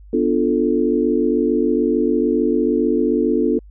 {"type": "chord", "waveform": "sine", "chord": "B half-diminished seventh", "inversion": "none", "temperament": "equal", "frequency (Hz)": [246.9, 293.7, 349.2, 440], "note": ["B3", "D4", "F4", "A4"], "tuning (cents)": [0, 0, 0, 0], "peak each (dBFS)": -20, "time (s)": [0.13, 3.59], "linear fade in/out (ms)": 5, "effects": ["added 50 Hz sine -39 dBFS peak until 3.7 s"]}